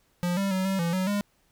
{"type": "tone with pitch steps", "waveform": "square", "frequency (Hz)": [176.3, 196.6, 187.8, 192.8, 169.3, 186.5, 204], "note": ["F3", "G3", "F#3", "G3", "E3", "F#3", "G#3"], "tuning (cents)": [17, 5, 26, -28, 46, 14, -31], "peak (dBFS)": -25, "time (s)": [0.23, 1.21], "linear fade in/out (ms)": 0, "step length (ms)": 140, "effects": ["pink hiss -67 dBFS RMS until 1.51 s"]}